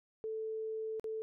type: tone with dropouts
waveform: sine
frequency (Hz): 440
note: A4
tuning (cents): 0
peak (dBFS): -36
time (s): 0.24-1.22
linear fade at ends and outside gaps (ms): 0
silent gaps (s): 0.997-1.042
effects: none